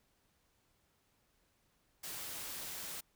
white noise, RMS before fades -44 dBFS, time 2.03-3.01 s, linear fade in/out 10 ms, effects pink hiss -75 dBFS RMS until 3.15 s

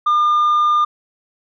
sine tone, 1206 Hz, D6, 46 cents sharp, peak -9 dBFS, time 0.06-0.85 s, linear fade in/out 10 ms, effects tanh soft clip ceiling -11 dBFS

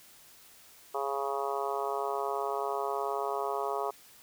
harmonic tone, 138.59 Hz, C#3, in tune, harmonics 3 / 4 / 5 / 6 / 7 / 8 / 9, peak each -35 / -40 / -36 / -39 / -38 / -38 / -41 dBFS, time 0.94-3.91 s, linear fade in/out 10 ms, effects white hiss -56 dBFS RMS until 4.22 s

